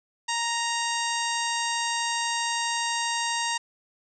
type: harmonic tone with a mistuned harmonic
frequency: 932.3 Hz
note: A#5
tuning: in tune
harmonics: 1 / 2 / 3 / 4 / 5 / 6 / 7 / 8 / 9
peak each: -29 / -32 / -34 / -35 / -36 / -37 / -37 / -38 / -39 dBFS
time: 0.28-3.58 s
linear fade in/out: 10 ms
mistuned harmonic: 6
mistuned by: +21 cents
effects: none